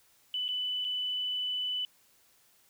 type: tone with dropouts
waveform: sine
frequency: 2991 Hz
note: F#7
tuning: 18 cents sharp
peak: -30 dBFS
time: 0.34-1.85 s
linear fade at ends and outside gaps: 1 ms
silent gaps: 0.481-0.488 / 0.845-0.849 s
effects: white hiss -65 dBFS RMS until 2.69 s